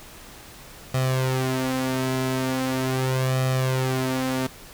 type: tone with flanger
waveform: sawtooth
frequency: 130.2 Hz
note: C3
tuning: 8 cents flat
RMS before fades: -24 dBFS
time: 0.94-4.47 s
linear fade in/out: 5 ms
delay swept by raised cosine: 1.6 to 4.7 ms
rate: 0.4 Hz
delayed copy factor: +0.7
effects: pink hiss -44 dBFS RMS until 4.73 s